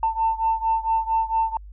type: beating tone pair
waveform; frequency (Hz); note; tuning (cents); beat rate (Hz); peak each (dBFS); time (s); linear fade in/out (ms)
sine; 894 / 898.4; A5 / A5; +27 / +36; 4.4; -21 / -23; 0.03-1.57; 2
effects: tanh soft clip ceiling -12 dBFS + added 50 Hz sine -38 dBFS peak until 1.72 s